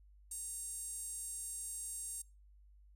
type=tone with high-pass filter; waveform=5% pulse; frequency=932.3 Hz; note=A#5; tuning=in tune; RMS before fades=-44 dBFS; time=0.31-2.22 s; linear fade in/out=5 ms; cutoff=8500 Hz; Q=4.3; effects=noise-tail reverb RT60 0.3 s tail -22 dB re dry + added 50 Hz sine -59 dBFS peak until 2.95 s